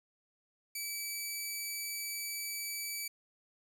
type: tone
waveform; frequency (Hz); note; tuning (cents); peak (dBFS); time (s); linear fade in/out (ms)
10% pulse; 2301; D7; -36; -28; 0.75-3.08; 5
effects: none